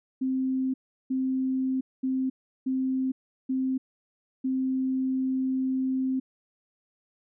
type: tone bursts at uneven times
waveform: sine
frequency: 261.6 Hz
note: C4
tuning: in tune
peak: -24 dBFS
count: 6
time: 0.21-0.74 / 1.1-1.81 / 2.03-2.3 / 2.66-3.12 / 3.49-3.78 / 4.44-6.2 s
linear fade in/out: 10 ms
effects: none